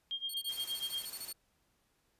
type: tone with tremolo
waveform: sine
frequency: 3215 Hz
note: G7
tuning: 43 cents sharp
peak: -33 dBFS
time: 0.11-1.05 s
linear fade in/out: 0 ms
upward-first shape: sine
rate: 8.5 Hz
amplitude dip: 90%
type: tone bursts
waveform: 5% pulse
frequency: 4400 Hz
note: C#8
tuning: 14 cents flat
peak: -33 dBFS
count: 14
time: 0.29-1.329 s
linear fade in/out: 5 ms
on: 51 ms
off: 25 ms
type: noise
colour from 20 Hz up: white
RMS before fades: -49 dBFS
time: 0.49-1.32 s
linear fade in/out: 0 ms
effects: pink hiss -75 dBFS RMS until 2.19 s + resampled to 32000 Hz